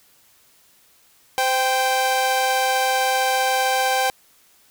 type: tone pair together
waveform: sawtooth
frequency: 517.5 / 784 Hz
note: C5 / G5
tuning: -19 / 0 cents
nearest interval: perfect fifth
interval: 719 cents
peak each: -20 / -15 dBFS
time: 1.38-4.1 s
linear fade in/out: 0 ms
effects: white hiss -56 dBFS RMS until 4.7 s